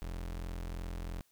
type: tone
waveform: 35% pulse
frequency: 42.94 Hz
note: F1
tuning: 29 cents flat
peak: -36 dBFS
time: 0.02-1.21 s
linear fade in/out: 0 ms
effects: white hiss -71 dBFS RMS until 1.31 s